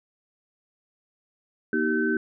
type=tone cluster; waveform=sine; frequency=239.3 / 314.6 / 388.4 / 1530 Hz; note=A#3 / D#4 / G4 / G6; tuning=+46 / +19 / -16 / -42 cents; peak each=-27 dBFS; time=1.73-2.17 s; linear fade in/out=2 ms; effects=none